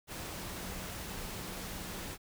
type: tone in noise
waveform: sine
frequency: 185 Hz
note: F#3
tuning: in tune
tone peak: -50 dBFS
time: 0.3-2.09 s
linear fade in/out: 50 ms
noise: pink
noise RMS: -42 dBFS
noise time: 0.07-2.18 s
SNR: -11 dB
effects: none